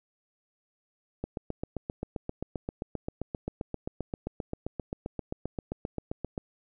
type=click train; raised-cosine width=2 ms; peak=-19 dBFS; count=40; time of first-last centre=1.24-6.378 s; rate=7.59 Hz; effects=none